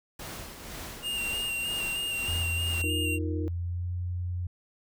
pink noise with tremolo, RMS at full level -39 dBFS, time 0.19-2.82 s, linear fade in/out 5 ms, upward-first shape sine, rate 2 Hz, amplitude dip 50%
square tone with vibrato, 2794 Hz, F7, in tune, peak -30 dBFS, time 1.02-3.19 s, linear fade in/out 50 ms, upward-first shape square, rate 3.2 Hz, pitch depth 21 cents each way
sine tone with pitch glide, 86 to 88.93 Hz, F2 to F2, -26 to +32 cents, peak -29 dBFS, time 2.28-4.47 s, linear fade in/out 5 ms, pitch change +58 cents, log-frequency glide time 3.49-3.91 s
sine chord, Eb suspended second, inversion none, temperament equal, 311.1 / 349.2 / 466.2 Hz, Eb4 / F4 / Bb4, 0 / 0 / 0 cents, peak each -33 / -38 / -39 dBFS, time 2.84-3.48 s, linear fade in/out 0 ms
effects none

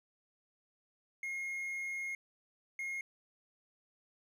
triangle tone bursts at uneven times, 2148 Hz, C7, 45 cents sharp, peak -35 dBFS, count 2, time 1.23-2.15 / 2.79-3.01 s, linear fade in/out 2 ms, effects none

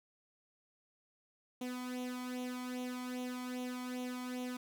sawtooth tone with flanger, 250.3 Hz, B3, 23 cents sharp, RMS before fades -41 dBFS, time 1.61-4.57 s, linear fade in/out 5 ms, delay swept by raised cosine 0.3 to 0.93 ms, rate 2.5 Hz, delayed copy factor +0.7, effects none

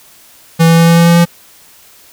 square tone with pitch steps, 164.81 / 165.86 / 166.92 / 167.98 / 169.05 / 170.13 / 171.21 Hz, E3 / E3 / E3 / E3 / E3 / F3 / F3, 0 / +11 / +22 / +33 / +44 / -45 / -34 cents, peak -5 dBFS, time 0.59-1.255 s, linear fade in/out 20 ms, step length 95 ms, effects white hiss -42 dBFS RMS until 2.12 s

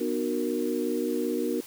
sine chord, B major seventh, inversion none, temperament equal with one note detuned, 246.9 / 304.5 / 370 / 466.2 Hz, B3 / D#4 / F#4 / A#4, 0 / -37 / 0 / 0 cents, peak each -31 dBFS, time 0-1.61 s, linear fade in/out 10 ms, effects white hiss -46 dBFS RMS until 1.66 s

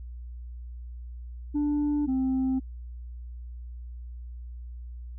sine tone pair in turn, 293.7 / 261.7 Hz, D4 / C4, 0 / 0 cents, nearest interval major second, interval 200 cents, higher first, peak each -21 dBFS, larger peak neither, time 1.54-2.07 / 2.07-2.6 s, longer neither, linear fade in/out 20 ms, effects tanh soft clip ceiling -22 dBFS + added 60 Hz sine -37 dBFS peak until 5.18 s

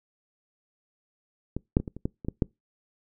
clicks, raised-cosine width 3 ms, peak -17 / -6 / -19 / -22 / -26 / -14 / -25 / -15 / -9 dBFS, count 9, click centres 1.566 / 1.769 / 1.8 / 1.878 / 1.966 / 2.055 / 2.248 / 2.285 / 2.422 s, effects noise-tail reverb RT60 0.2 s tail -25 dB re dry

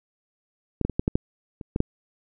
clicks, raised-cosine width 3 ms, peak -13 / -10 / -18 / -9 / -8 / -7 / -23 / -11 / -6 dBFS, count 9, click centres 0.813 / 0.85 / 0.897 / 0.995 / 1.079 / 1.155 / 1.612 / 1.761 / 1.804 s, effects none

